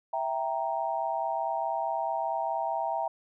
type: chord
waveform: sine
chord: E diminished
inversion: none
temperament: equal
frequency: 659.3 / 784 / 932.3 Hz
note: E5 / G5 / Bb5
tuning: 0 / 0 / 0 cents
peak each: -32 dBFS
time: 0.13-3.08 s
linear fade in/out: 5 ms
effects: none